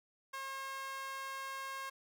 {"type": "tone with high-pass filter", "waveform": "sawtooth", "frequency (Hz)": 538, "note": "C5", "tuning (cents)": 48, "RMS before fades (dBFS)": -43, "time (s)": [0.33, 1.9], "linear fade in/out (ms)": 10, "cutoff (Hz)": 1200, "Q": 2.6, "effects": []}